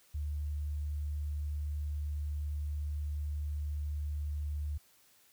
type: tone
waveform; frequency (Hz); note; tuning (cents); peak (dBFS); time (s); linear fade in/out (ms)
sine; 74; D2; +14; -33; 0.14-4.78; 10
effects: white hiss -65 dBFS RMS until 5.32 s